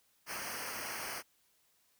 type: noise with comb filter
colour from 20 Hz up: pink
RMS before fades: -41 dBFS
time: 0.26-1.23 s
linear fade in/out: 50 ms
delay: 0.27 ms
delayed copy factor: -0.95
effects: white hiss -72 dBFS RMS until 1.99 s